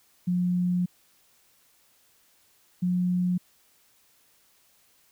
sine tone pair in turn, 178.6 / 179.63 Hz, F3 / F3, +39 / +49 cents, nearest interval unison, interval 10 cents, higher second, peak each -22 dBFS, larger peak neither, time 0.27-0.86 / 2.82-3.38 s, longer first, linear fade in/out 10 ms, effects white hiss -63 dBFS RMS until 5.11 s

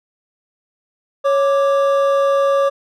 triangle tone pair together, 554 / 1173.9 Hz, C#5 / D6, -1 / -1 cents, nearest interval octave + minor second, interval 1300 cents, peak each -11 / -18 dBFS, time 1.24-2.7 s, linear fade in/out 20 ms, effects none

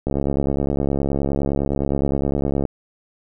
click train, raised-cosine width 2 ms, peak -8 dBFS, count 181, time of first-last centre 0.07-2.652 s, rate 69.7 Hz, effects none

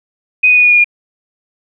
sine tone with pitch steps, 2500 / 2484 / 2468 / 2453 / 2437 / 2422 Hz, D#7 / D#7 / D#7 / D#7 / D#7 / D#7, +8 / -3 / -15 / -25 / -37 / -47 cents, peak -5 dBFS, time 0.43-0.844 s, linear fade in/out 10 ms, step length 69 ms, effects none

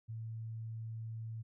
sine tone, 112.5 Hz, A2, 39 cents sharp, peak -40 dBFS, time 0.08-1.43 s, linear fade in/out 20 ms, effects none

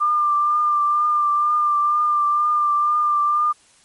sine tone with vibrato, 1193 Hz, D6, 27 cents sharp, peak -15 dBFS, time 0-3.53 s, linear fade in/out 20 ms, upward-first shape triangle, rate 2.1 Hz, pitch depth 27 cents each way, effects white hiss -54 dBFS RMS until 3.84 s + MP3 48 kbps

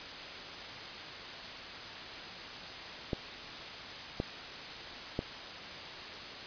clicks, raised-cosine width 2 ms, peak -18 dBFS, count 3, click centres 3.132 / 4.201 / 5.191 s, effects white hiss -43 dBFS RMS until 6.46 s + resampled to 11025 Hz

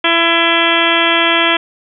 harmonic tone with a mistuned harmonic, 334.9 Hz, E4, 27 cents sharp, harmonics 1 / 2 / 3 / 4 / 5 / 6 / 7 / 8 / 9 / 10, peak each -19 / -19 / -19 / -19 / -19 / -19 / -19 / -19 / -19 / -19 dBFS, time 0.04-1.57 s, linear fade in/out 5 ms, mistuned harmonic 9, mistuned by +55 cents, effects none

